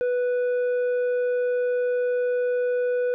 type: tone with tanh clipping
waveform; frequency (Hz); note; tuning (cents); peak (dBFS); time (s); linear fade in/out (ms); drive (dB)
triangle; 493.4; B4; -2; -22; 0.01-3.14; 0; 10
effects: none